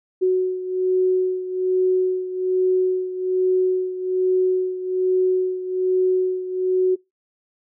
sine beating tone pair, 370 / 371.2 Hz, F#4 / F#4, 0 / +6 cents, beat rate 1.2 Hz, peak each -18 / -23 dBFS, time 0.21-6.96 s, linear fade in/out 20 ms, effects noise-tail reverb RT60 0.2 s tail -23 dB re dry

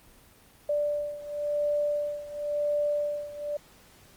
sine beating tone pair, 587.3 / 588.25 Hz, D5 / D5, 0 / +3 cents, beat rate 0.95 Hz, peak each -28 / -31 dBFS, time 0.69-3.57 s, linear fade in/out 5 ms, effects pink hiss -56 dBFS RMS until 4.16 s + Opus 24 kbps

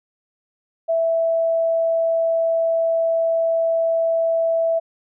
sine tone, 659.3 Hz, E5, in tune, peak -16 dBFS, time 0.88-4.8 s, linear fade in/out 20 ms, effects none

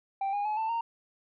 sine tone with pitch steps, 784 / 816.8 / 851 / 886.6 / 923.8 Hz, G5 / G#5 / G#5 / A5 / A#5, 0 / -29 / +42 / +13 / -16 cents, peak -25 dBFS, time 0.21-0.81 s, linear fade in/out 5 ms, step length 120 ms, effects tanh soft clip ceiling -27 dBFS

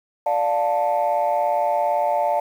sine chord, D minor, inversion none, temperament just, 587.3 / 704.8 / 881 Hz, D5 / F5 / A5, 0 / +16 / +2 cents, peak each -21 dBFS, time 0.26-2.4 s, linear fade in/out 5 ms, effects tanh soft clip ceiling -12 dBFS + 8-bit

